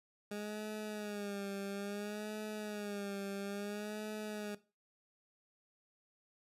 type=tone with vibrato; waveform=20% pulse; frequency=205.8 Hz; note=G#3; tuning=16 cents flat; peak=-35 dBFS; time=0.31-4.55 s; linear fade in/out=5 ms; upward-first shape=sine; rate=0.59 Hz; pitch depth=67 cents each way; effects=noise-tail reverb RT60 0.3 s tail -17 dB re dry + resampled to 32000 Hz